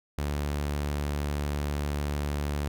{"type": "tone", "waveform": "sawtooth", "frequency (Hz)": 72.8, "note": "D2", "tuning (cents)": -15, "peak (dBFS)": -24, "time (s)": [0.18, 2.68], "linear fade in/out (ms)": 0, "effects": []}